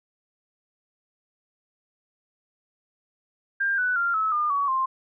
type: tone with pitch steps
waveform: sine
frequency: 1596 / 1489.1 / 1389.4 / 1296.4 / 1209.5 / 1128.5 / 1053 Hz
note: G6 / F#6 / F6 / E6 / D#6 / C#6 / C6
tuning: +31 / +11 / -9 / -29 / -49 / +31 / +11 cents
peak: -21 dBFS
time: 3.6-4.86 s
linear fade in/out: 10 ms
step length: 180 ms
effects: none